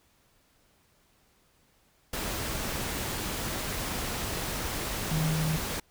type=tone in noise; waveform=sine; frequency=157.6 Hz; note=D#3; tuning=23 cents sharp; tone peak=-26 dBFS; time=5.11-5.57 s; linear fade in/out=5 ms; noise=pink; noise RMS=-33 dBFS; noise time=2.13-5.8 s; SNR=+4 dB; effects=pink hiss -66 dBFS RMS until 5.9 s